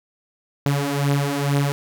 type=beating tone pair; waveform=sawtooth; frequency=140.3 / 142.5 Hz; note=C#3 / C#3; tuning=+21 / +48 cents; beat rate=2.2 Hz; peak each=-19 / -17 dBFS; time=0.66-1.72 s; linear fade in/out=0 ms; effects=none